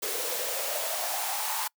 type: noise with high-pass filter sweep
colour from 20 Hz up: white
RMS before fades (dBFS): -31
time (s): 0.02-1.68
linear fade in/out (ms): 10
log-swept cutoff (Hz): 430 to 920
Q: 6.4
effects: noise-tail reverb RT60 0.1 s tail -26 dB re dry